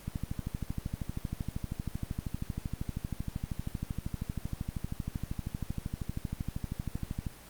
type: click train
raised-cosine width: 5 ms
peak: -21 dBFS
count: 93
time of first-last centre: 0.08-7.268 s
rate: 12.8 Hz
effects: pink hiss -51 dBFS RMS until 7.49 s + Opus 24 kbps